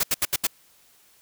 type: noise bursts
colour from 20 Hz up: white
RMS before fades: -22 dBFS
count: 5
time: 0-0.47 s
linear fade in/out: 5 ms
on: 34 ms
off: 75 ms
effects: white hiss -58 dBFS RMS until 1.21 s